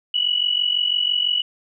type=tone pair together; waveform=sine; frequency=2915 / 2961 Hz; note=F#7 / F#7; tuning=-26 / +1 cents; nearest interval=unison; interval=27 cents; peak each=-21 / -20 dBFS; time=0.14-1.42 s; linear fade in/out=5 ms; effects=none